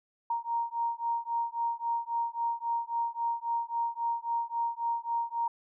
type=beating tone pair; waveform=sine; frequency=931 / 934.7 Hz; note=A#5 / A#5; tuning=-2 / +4 cents; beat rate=3.7 Hz; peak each=-32 / -32 dBFS; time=0.3-5.48 s; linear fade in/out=5 ms; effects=none